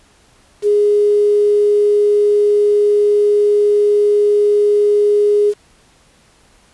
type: tone with quantisation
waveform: sine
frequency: 413.9 Hz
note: G#4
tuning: 6 cents flat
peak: -9 dBFS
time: 0.62-5.54 s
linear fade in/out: 50 ms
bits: 6
effects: pink hiss -51 dBFS RMS until 6.73 s + resampled to 24000 Hz